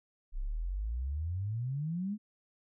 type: exponential sweep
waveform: sine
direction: up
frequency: 30.62 to 217.9 Hz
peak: -32 dBFS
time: 0.32-2.18 s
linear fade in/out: 50 ms
effects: none